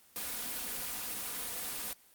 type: noise with comb filter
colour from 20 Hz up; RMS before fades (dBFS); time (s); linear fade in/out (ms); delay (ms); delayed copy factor
white; -38; 0.16-1.93; 0; 4.1; +0.5
effects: white hiss -62 dBFS RMS until 2.14 s + Opus 24 kbps